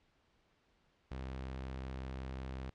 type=tone; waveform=sawtooth; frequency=65.41 Hz; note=C2; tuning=in tune; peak=-37 dBFS; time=1.11-2.7 s; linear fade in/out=5 ms; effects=pink hiss -73 dBFS RMS until 2.74 s + low-pass 4000 Hz 12 dB/octave